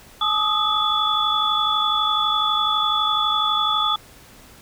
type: tone cluster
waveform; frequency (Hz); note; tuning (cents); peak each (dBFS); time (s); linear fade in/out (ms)
sine; 853 / 1229 / 1281 / 3437; G#5 / D#6 / E6 / A7; +46 / -22 / -50 / -41; -27 / -22 / -25 / -21; 0.21-3.96; 5
effects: pink hiss -47 dBFS RMS until 4.61 s